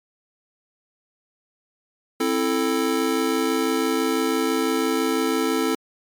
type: chord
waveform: square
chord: A minor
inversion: first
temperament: just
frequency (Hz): 264 / 330 / 440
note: C4 / E4 / A4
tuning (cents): +16 / +2 / 0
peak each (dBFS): -25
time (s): 2.2-5.75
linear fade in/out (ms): 5
effects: MP3 96 kbps